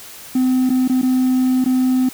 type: tone with dropouts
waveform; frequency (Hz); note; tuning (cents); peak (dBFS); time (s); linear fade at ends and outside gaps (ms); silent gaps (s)
triangle; 256.3; C4; -36; -10; 0.35-2.09; 5; 0.694-0.701 / 0.878-0.896 / 1.016-1.029 / 1.643-1.659
effects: tanh soft clip ceiling -7 dBFS + white hiss -37 dBFS RMS until 2.13 s